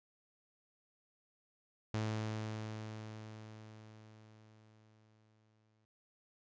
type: tone with exponential decay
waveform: sawtooth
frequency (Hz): 108.8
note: A2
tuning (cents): -19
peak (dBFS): -30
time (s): 1.94-5.85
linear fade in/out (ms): 0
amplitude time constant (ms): 850
effects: resampled to 16000 Hz